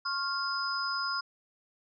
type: tone cluster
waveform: sine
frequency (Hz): 1085 / 1395 / 5020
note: C#6 / F6 / D#8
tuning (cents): -37 / -2 / +15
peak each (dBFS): -34 / -34 / -34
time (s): 0.05-1.21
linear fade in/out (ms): 10
effects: none